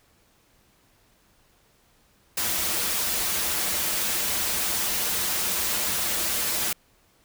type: noise with comb filter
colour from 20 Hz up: white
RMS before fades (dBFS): -26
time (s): 2.37-6.73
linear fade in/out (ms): 5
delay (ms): 7.4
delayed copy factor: -0.65
effects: pink hiss -62 dBFS RMS until 7.24 s